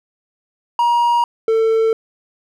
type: tone pair in turn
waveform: triangle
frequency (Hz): 950 / 447.1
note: A#5 / A4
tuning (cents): +33 / +28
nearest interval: octave + minor second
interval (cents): 1305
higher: first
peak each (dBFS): -10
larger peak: neither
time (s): 0.79-1.24 / 1.48-1.93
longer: neither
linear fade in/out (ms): 2
effects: none